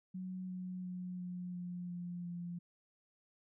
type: tone with pitch steps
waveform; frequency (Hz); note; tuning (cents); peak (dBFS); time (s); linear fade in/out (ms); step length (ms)
sine; 185 / 183.09 / 181.19 / 179.32 / 177.46 / 175.63 / 173.81; F#3 / F#3 / F#3 / F3 / F3 / F3 / F3; 0 / -18 / -36 / +46 / +28 / +10 / -8; -40; 0.14-2.59; 10; 350
effects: none